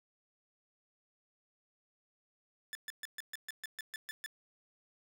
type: tone bursts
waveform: sawtooth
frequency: 1750 Hz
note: A6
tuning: 10 cents flat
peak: -36 dBFS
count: 11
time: 2.73-4.261 s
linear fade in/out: 0 ms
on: 21 ms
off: 130 ms
effects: none